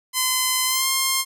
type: tone with pitch glide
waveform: 5% pulse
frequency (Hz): 1026 to 1061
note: C6 to C6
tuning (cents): -34 to +24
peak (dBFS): -7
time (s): 0.13-1.25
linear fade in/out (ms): 50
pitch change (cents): +58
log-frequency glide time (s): 0.66-0.87
effects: none